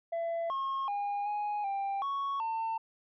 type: tone with pitch steps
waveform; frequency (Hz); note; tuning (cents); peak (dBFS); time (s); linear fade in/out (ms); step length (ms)
sine; 671 / 1081 / 813 / 831 / 791 / 1110 / 899; E5 / C#6 / G#5 / G#5 / G5 / C#6 / A5; +31 / -44 / -37 / +1 / +15 / +2 / +37; -28; 0.12-2.78; 10; 380
effects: tanh soft clip ceiling -30 dBFS